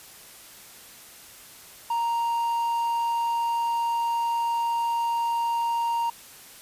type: tone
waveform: triangle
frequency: 932.3 Hz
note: A#5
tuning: in tune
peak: -21 dBFS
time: 1.9-6.1 s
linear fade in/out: 5 ms
effects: white hiss -47 dBFS RMS until 6.61 s + resampled to 32000 Hz